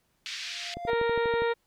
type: band-pass noise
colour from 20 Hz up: white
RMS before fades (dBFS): -37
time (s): 0.26-0.74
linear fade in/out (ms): 0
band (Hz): 1800 to 4800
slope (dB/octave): 24
type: tone with exponential growth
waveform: triangle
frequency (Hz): 696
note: F5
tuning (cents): -6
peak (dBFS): -27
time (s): 0.39-0.9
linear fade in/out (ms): 0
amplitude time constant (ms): 110
type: click train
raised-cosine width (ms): 2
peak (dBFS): -23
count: 9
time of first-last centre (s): 0.77-1.42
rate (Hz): 12.3
type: harmonic tone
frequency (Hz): 466.2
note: A#4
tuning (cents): 0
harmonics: 1 / 2 / 3 / 4 / 5 / 6 / 7 / 8 / 9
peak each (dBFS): -25 / -32 / -36 / -36 / -41 / -50 / -50 / -43 / -54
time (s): 0.87-1.54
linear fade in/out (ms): 20
effects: pink hiss -72 dBFS RMS until 1.66 s